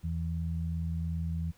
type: tone pair together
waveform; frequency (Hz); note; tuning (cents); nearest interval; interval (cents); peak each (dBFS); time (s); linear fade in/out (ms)
sine; 82.7 / 165.4; E2 / E3; +6 / +6; octave; 1200; -32 / -34; 0.03-1.52; 20
effects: pink hiss -64 dBFS RMS until 1.57 s

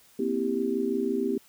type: chord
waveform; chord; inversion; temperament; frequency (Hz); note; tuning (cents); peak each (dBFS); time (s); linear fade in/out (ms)
sine; C dominant seventh; third; just; 235.5 / 261.6 / 327 / 392.4; Bb3 / C4 / E4 / G4; +18 / 0 / -14 / +2; -31 / -30 / -33 / -28; 0.19-1.38; 5
effects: white hiss -58 dBFS RMS until 1.48 s

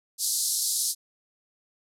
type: band-pass noise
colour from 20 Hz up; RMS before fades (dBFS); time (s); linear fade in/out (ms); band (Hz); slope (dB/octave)
white; -27; 0.18-0.95; 50; 4100 to 12000; 48
effects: none

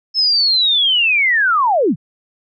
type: linear sweep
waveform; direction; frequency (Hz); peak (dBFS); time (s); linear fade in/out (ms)
sine; down; 5274 to 114.6; -11; 0.14-1.96; 50
effects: none

